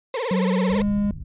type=tone with vibrato; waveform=35% pulse; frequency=487.9 Hz; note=B4; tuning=21 cents flat; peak=-22 dBFS; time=0.14-0.82 s; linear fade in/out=2 ms; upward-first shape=triangle; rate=18 Hz; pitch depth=230 cents each way
type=tone with pitch glide; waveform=triangle; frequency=187.3 to 204.3 Hz; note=F#3 to G#3; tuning=+21 to -28 cents; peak=-17 dBFS; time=0.31-1.11 s; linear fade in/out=2 ms; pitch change=+151 cents; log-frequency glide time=0.71-0.77 s
type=low-pass noise; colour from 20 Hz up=pink; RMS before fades=-33 dBFS; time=0.69-1.24 s; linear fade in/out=10 ms; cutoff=160 Hz; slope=24 dB/octave
effects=resampled to 8000 Hz